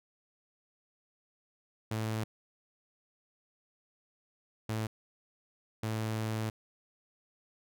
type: tone bursts at uneven times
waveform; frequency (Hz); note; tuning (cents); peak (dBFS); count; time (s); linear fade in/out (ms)
sawtooth; 110; A2; 0; -28; 3; 1.91-2.24 / 4.69-4.87 / 5.83-6.5; 5
effects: none